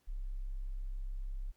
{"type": "tone", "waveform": "sine", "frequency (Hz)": 33.1, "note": "C1", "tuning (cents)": 21, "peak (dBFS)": -36, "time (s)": [0.07, 1.52], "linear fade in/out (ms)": 20, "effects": ["pink hiss -75 dBFS RMS until 1.56 s"]}